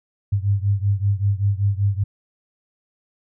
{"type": "beating tone pair", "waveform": "sine", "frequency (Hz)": [98.4, 103.6], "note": ["G2", "G#2"], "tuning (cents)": [7, -4], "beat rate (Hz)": 5.2, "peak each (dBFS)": [-19, -21], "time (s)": [0.32, 2.04], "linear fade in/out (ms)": 10, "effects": []}